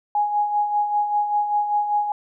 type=tone with tremolo; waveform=sine; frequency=830.6 Hz; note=G#5; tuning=in tune; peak=-16 dBFS; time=0.15-2.12 s; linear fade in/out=2 ms; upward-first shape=sine; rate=5.1 Hz; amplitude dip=55%; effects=none